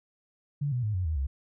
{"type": "tone with pitch steps", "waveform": "sine", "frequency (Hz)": [143.7, 123.66, 106.42, 91.58, 78.81, 67.82], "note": ["D3", "B2", "G#2", "F#2", "D#2", "C#2"], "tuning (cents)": [-37, 3, 43, -17, 23, -37], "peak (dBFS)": -26, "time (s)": [0.61, 1.27], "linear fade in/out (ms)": 10, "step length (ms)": 110, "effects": []}